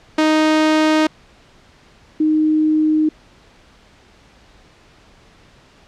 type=tone pair in turn; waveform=sawtooth / sine; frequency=311.1 / 309.7 Hz; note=D#4 / D#4; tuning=0 / -8 cents; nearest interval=unison; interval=8 cents; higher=first; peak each=-8 / -12 dBFS; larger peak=first; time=0.18-1.07 / 2.2-3.09 s; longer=neither; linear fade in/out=5 ms; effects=pink hiss -49 dBFS RMS until 5.87 s + low-pass 5000 Hz 12 dB/octave